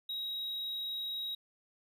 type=tone; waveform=triangle; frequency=3816 Hz; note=A#7; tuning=40 cents sharp; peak=-34 dBFS; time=0.09-1.35 s; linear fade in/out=5 ms; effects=none